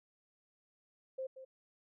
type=tone with echo; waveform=sine; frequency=525 Hz; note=C5; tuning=6 cents sharp; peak=-37 dBFS; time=1.18-1.27 s; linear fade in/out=10 ms; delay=180 ms; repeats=1; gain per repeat=-11 dB; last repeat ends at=1.45 s; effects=none